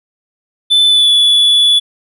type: tone with pitch glide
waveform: triangle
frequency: 3515 to 3433 Hz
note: A7 to A7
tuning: -2 to -43 cents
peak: -5 dBFS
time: 0.7-1.8 s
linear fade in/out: 20 ms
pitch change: -41 cents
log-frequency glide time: 0.87-1.11 s
effects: none